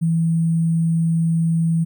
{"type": "tone with sample-and-hold", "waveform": "sine", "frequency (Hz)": 164.81, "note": "E3", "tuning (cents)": 0, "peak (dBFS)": -15, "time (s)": [0.01, 1.85], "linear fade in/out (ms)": 20, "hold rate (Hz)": 8820, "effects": []}